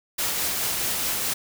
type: noise with tremolo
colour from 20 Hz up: white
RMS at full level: -25 dBFS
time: 0.18-1.34 s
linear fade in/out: 10 ms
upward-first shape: triangle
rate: 4.7 Hz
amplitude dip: 25%
effects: none